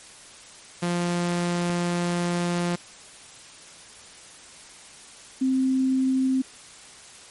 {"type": "tone pair in turn", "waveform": ["sawtooth", "sine"], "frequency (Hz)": [174.4, 262], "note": ["F3", "C4"], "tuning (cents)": [-2, 2], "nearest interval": "perfect fifth", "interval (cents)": 704, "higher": "second", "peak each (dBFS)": -19, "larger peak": "neither", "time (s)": [[0.82, 2.76], [5.41, 6.42]], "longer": "first", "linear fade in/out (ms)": 10, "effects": ["white hiss -46 dBFS RMS until 7.3 s", "MP3 48 kbps"]}